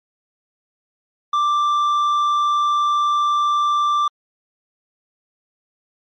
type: tone with tanh clipping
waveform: triangle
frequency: 1178 Hz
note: D6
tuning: 5 cents sharp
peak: -16 dBFS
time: 1.33-4.08 s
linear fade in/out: 5 ms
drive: 10 dB
effects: MP3 48 kbps